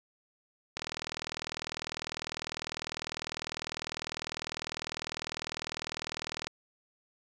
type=click train; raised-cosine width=0.2 ms; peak=-16 dBFS; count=229; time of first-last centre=0.77-6.47 s; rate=40 Hz; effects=none